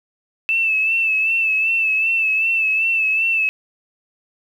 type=tone with vibrato; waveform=sine; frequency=2637 Hz; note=E7; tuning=in tune; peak=-15 dBFS; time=0.49-3.49 s; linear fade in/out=0 ms; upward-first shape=sine; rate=2.6 Hz; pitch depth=44 cents each way; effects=8-bit